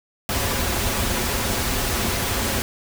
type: noise with comb filter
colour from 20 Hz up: pink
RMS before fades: -23 dBFS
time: 0.29-2.62 s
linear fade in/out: 0 ms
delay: 6.5 ms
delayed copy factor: -0.5
effects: none

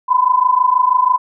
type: tone pair together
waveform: sine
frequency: 993.8 / 1020 Hz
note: B5 / C6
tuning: +11 / -44 cents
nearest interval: unison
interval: 45 cents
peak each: -13 dBFS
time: 0.08-1.18 s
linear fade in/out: 20 ms
effects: none

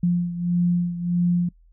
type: beating tone pair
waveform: sine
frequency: 174.61 / 176.21 Hz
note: F3 / F3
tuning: 0 / +16 cents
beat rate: 1.6 Hz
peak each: -20 / -25 dBFS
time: 0.03-1.49 s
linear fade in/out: 5 ms
effects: noise-tail reverb RT60 0.1 s tail -25 dB re dry + added 41 Hz sine -51 dBFS peak until 1.72 s

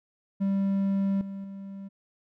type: tone with level steps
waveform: triangle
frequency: 196 Hz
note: G3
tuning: in tune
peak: -21 / -32 / -35 dBFS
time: 0.4-1.89 s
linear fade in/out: 20 ms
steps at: 1.21 / 1.44 s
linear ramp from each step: 2 ms
effects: none

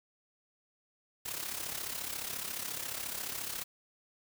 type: noise with amplitude modulation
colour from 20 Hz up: white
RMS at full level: -36 dBFS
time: 1.25-3.64 s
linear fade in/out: 10 ms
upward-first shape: sine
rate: 34.3 Hz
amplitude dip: 65%
effects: none

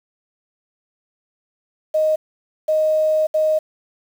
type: tone bursts at uneven times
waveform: sine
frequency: 622.3 Hz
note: D#5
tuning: in tune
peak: -14 dBFS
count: 3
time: 1.94-2.16 / 2.68-3.27 / 3.34-3.59 s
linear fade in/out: 10 ms
effects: 7-bit

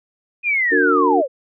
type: linear sweep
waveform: sine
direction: down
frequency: 2489 to 484 Hz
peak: -15 dBFS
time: 0.43-1.28 s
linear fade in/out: 50 ms
type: chord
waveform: sine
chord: D augmented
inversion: none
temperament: just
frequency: 293.7 / 367.1 / 458.9 Hz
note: D4 / F#4 / A#4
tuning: 0 / -14 / -27 cents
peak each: -19 dBFS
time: 0.71-1.22 s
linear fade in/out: 20 ms
effects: none

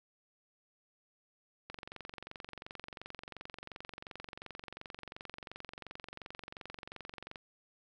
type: click train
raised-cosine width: 0.3 ms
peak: -28 dBFS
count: 130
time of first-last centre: 1.7-7.358 s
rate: 22.8 Hz
effects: none

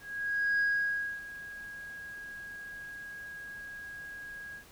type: tone with ADSR envelope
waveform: sine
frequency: 1646 Hz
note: G#6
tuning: 16 cents flat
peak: -23 dBFS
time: 0-4.65 s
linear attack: 600 ms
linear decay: 610 ms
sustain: -18 dB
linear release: 100 ms
effects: tanh soft clip ceiling -23 dBFS + pink hiss -56 dBFS RMS until 4.71 s

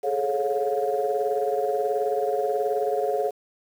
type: tone cluster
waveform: sine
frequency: 416.6 / 435.2 / 550 / 713 Hz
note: G#4 / A4 / C#5 / F5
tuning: +5 / -19 / -14 / +36 cents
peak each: -27 dBFS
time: 0.03-3.31 s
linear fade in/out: 20 ms
effects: tanh soft clip ceiling -13 dBFS + 8-bit

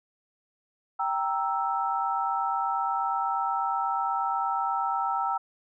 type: chord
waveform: sine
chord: E diminished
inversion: first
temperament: equal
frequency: 784 / 932.3 / 1318.5 Hz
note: G5 / Bb5 / E6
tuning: 0 / 0 / 0 cents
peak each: -29 / -30 / -29 dBFS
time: 0.99-5.38 s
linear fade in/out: 10 ms
effects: none

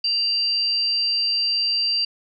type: tone pair together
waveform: sine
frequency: 2794 / 4699 Hz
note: F7 / D8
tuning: 0 / 0 cents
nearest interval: major sixth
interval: 900 cents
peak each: -29 / -19 dBFS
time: 0.04-2.05 s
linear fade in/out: 5 ms
effects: none

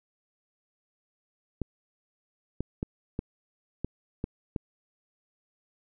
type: clicks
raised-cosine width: 3 ms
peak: -17 dBFS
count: 7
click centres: 1.617 / 2.606 / 2.829 / 3.191 / 3.846 / 4.241 / 4.562 s
effects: none

